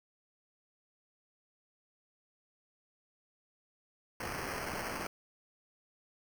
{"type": "noise with sample-and-hold", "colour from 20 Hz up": "white", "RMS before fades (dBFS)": -39, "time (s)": [4.2, 5.07], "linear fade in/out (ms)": 5, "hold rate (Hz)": 3675, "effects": []}